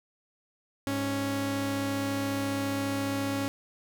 sawtooth tone pair together, 103.83 / 276.9 Hz, G#2 / C#4, 0 / -2 cents, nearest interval octave + perfect fourth, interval 1698 cents, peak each -31 / -25 dBFS, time 0.87-3.48 s, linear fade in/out 0 ms, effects none

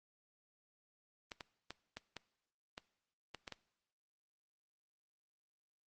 clicks, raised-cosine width 0.2 ms, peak -27 dBFS, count 9, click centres 1.318 / 1.408 / 1.706 / 1.97 / 2.167 / 2.779 / 3.347 / 3.478 / 3.523 s, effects noise-tail reverb RT60 0.8 s tail -20 dB re dry + Opus 24 kbps

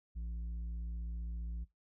sine tone with tanh clipping, 57.2 Hz, A#1, 32 cents flat, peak -39 dBFS, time 0.15-1.65 s, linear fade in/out 20 ms, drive 6 dB, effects noise-tail reverb RT60 0.2 s tail -21 dB re dry

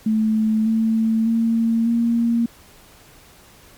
sine tone with pitch steps, 218.3 / 223.1 / 228.1 / 233.2 Hz, A3 / A3 / A#3 / A#3, -13 / +24 / -37 / +1 cents, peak -15 dBFS, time 0.06-2.46 s, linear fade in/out 5 ms, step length 600 ms, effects pink hiss -48 dBFS RMS until 3.77 s + MP3 96 kbps

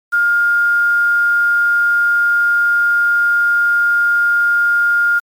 sine tone with quantisation, 1412 Hz, F6, 19 cents sharp, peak -10 dBFS, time 0.12-5.2 s, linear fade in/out 20 ms, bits 6, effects MP3 96 kbps

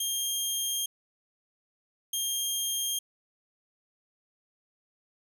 15% pulse tone pair in turn, 3214 / 3214 Hz, G7 / G7, +43 / +43 cents, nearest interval unison, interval 0 cents, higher neither, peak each -21 dBFS, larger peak neither, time 0-0.86 / 2.13-2.99 s, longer neither, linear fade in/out 5 ms, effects none

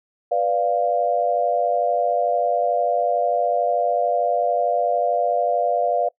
sine chord, B diminished, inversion none, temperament equal, 493.9 / 587.3 / 698.5 Hz, B4 / D5 / F5, 0 / 0 / 0 cents, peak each -24 / -22 / -20 dBFS, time 0.31-6.09 s, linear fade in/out 10 ms, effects noise-tail reverb RT60 0.1 s tail -23 dB re dry

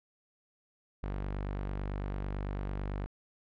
sawtooth tone, 49 Hz, G1, in tune, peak -30 dBFS, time 1.03-3.06 s, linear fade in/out 0 ms, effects low-pass 2000 Hz 12 dB/octave

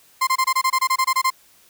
35% pulse tone bursts, 1046.5 Hz, C6, in tune, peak -14 dBFS, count 13, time 0.21-1.304 s, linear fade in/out 10 ms, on 62 ms, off 24 ms, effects white hiss -54 dBFS RMS until 1.69 s

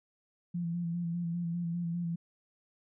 sine tone with vibrato, 171 Hz, F3, 36 cents flat, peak -31 dBFS, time 0.54-2.16 s, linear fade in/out 10 ms, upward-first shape square, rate 5 Hz, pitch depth 29 cents each way, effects none

